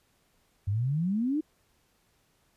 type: exponential sweep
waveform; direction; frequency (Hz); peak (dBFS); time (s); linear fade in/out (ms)
sine; up; 94.3 to 320.9; -25; 0.67-1.41; 10
effects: pink hiss -69 dBFS RMS until 2.56 s + resampled to 32000 Hz